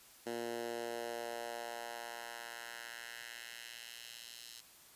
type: tone with high-pass filter sweep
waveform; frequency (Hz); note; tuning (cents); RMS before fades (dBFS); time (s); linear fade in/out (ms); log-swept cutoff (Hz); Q
10% pulse; 117.7; A#2; +17; -45; 0.26-4.61; 10; 300 to 4100; 1.4
effects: white hiss -60 dBFS RMS until 4.95 s + resampled to 32000 Hz